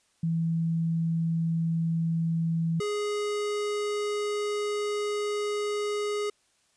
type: tone pair in turn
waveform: sine / square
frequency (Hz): 164.81 / 415.3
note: E3 / G#4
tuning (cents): 0 / 0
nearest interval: octave + major third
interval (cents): 1600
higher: second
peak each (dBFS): -24 / -28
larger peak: first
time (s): 0.23-2.8 / 2.8-6.3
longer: second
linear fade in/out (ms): 5
effects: white hiss -68 dBFS RMS until 6.76 s + resampled to 22050 Hz